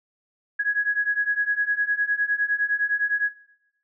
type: beating tone pair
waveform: sine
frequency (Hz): 1661.2 / 1671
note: G#6 / G#6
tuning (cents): 0 / +10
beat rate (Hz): 9.8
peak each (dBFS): -24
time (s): 0.59-3.3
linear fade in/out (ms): 10
effects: noise-tail reverb RT60 0.8 s tail -17 dB re dry